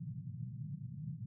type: band-pass noise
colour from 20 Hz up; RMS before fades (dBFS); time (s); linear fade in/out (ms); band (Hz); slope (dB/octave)
white; -44; 0-1.26; 5; 110 to 170; 48
effects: none